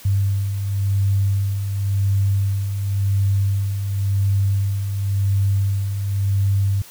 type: beating tone pair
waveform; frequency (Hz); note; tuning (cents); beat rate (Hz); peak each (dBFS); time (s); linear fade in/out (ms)
sine; 98 / 98.93; G2 / G2; 0 / +16; 0.93; -26 / -17; 0.05-6.82; 5
effects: white hiss -43 dBFS RMS until 6.9 s